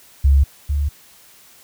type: tone pair in turn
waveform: sine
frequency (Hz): 69.3 / 72.02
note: C#2 / D2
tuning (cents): 0 / -33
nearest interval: minor second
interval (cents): 67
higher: second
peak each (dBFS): -9 / -16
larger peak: first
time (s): 0.24-0.44 / 0.69-0.89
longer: neither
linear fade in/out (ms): 10
effects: white hiss -48 dBFS RMS until 1.63 s